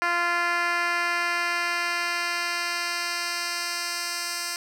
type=tone with band-pass filter sweep; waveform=10% pulse; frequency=346.6 Hz; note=F4; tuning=13 cents flat; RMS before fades=-27 dBFS; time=0.02-4.56 s; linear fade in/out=0 ms; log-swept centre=1600 to 6500 Hz; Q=0.9; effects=none